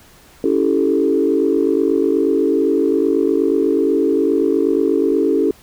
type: chord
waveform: sine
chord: A dominant seventh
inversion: first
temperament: equal with one note detuned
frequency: 280.9 / 329.6 / 392 / 440 Hz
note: C#4 / E4 / G4 / A4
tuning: +23 / 0 / 0 / 0 cents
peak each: -18 dBFS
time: 0.44-5.51 s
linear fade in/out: 2 ms
effects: tanh soft clip ceiling -3 dBFS + pink hiss -47 dBFS RMS until 5.62 s